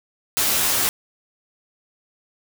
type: noise with comb filter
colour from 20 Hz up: white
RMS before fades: -20 dBFS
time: 0.37-0.89 s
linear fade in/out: 0 ms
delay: 12 ms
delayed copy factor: -0.8
effects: none